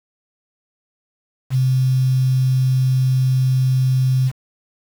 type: tone with quantisation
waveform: sine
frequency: 130 Hz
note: C3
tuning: 11 cents flat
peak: -13 dBFS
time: 1.5-4.32 s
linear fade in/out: 50 ms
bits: 6
effects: none